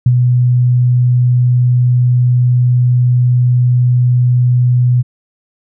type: tone with ADSR envelope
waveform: sine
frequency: 123.8 Hz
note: B2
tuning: 5 cents sharp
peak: -3 dBFS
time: 0.06-5.03 s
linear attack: 4 ms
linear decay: 48 ms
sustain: -4 dB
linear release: 26 ms
effects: none